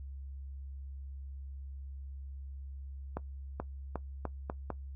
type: accelerating click train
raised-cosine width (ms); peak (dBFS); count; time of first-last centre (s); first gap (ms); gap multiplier
1; -21; 6; 3.17-4.703; 430; 0.83
effects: noise-tail reverb RT60 0.1 s tail -18 dB re dry + added 68 Hz sine -41 dBFS peak until 4.95 s